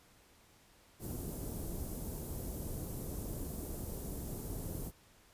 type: band-stop noise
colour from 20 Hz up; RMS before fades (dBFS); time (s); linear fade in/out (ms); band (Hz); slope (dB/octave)
pink; -41; 0.99-4.92; 50; 430 to 12000; 12
effects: pink hiss -64 dBFS RMS until 5.33 s + resampled to 32000 Hz